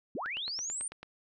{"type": "linear sweep", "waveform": "sine", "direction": "up", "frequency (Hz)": [156.6, 9200], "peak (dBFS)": -34, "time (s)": [0.15, 0.88], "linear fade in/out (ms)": 2}
{"type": "click train", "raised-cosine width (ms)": 0.3, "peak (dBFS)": -28, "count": 8, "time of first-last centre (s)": [0.26, 1.03], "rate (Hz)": 9.09}
{"effects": []}